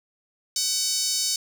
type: tone with high-pass filter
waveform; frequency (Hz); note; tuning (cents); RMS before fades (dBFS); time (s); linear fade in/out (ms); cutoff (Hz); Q
5% pulse; 754; F#5; +32; -25; 0.56-1.36; 2; 4900; 2.1
effects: none